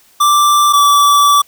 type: tone pair in turn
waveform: square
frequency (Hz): 1174.7 / 1155.2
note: D6 / D6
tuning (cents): 0 / -29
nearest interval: unison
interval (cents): 29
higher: first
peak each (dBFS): -8 / -7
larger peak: second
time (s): 0.2-0.73 / 0.73-1.42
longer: second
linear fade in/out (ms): 10
effects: white hiss -49 dBFS RMS until 1.47 s